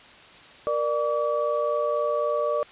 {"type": "tone cluster", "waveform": "sine", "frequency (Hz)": [470.2, 594, 1145], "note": ["A#4", "D5", "D6"], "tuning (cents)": [15, 20, -44], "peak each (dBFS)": [-28, -24, -29], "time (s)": [0.67, 2.63], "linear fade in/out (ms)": 0, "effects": ["white hiss -48 dBFS RMS until 2.71 s", "resampled to 8000 Hz"]}